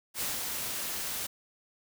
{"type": "noise with ADSR envelope", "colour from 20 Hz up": "white", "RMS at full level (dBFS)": -32, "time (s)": [0.14, 1.27], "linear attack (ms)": 67, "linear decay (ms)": 170, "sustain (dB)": -3, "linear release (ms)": 11, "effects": []}